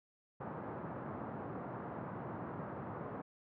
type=band-pass noise; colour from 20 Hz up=pink; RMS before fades=-44 dBFS; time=0.4-3.22 s; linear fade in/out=10 ms; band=110 to 1300 Hz; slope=24 dB/octave; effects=none